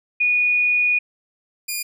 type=tone pair in turn; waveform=sine / 10% pulse; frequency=2459 / 2427 Hz; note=D#7 / D#7; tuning=-21 / -44 cents; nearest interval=unison; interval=23 cents; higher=first; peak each=-15 dBFS; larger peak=neither; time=0.2-0.99 / 1.68-1.83 s; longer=first; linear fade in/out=10 ms; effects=none